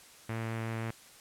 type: tone with low-pass filter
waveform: sawtooth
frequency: 113.3 Hz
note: A#2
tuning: 49 cents flat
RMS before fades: -36 dBFS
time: 0.29-0.91 s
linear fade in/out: 5 ms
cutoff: 2200 Hz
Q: 1.9
effects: white hiss -55 dBFS RMS until 1.2 s + low-pass 11000 Hz 12 dB/octave